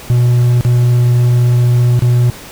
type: tone with dropouts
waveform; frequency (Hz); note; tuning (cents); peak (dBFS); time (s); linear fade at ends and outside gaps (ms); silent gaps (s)
triangle; 121.8; B2; -24; -5; 0.1-2.3; 0; 0.61-0.649 / 1.993-2.022
effects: pink hiss -32 dBFS RMS until 2.51 s